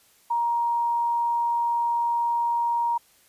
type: tone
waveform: sine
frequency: 941 Hz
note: A#5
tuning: 16 cents sharp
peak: -21 dBFS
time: 0.3-2.98 s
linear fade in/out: 10 ms
effects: white hiss -59 dBFS RMS until 3.28 s + resampled to 32000 Hz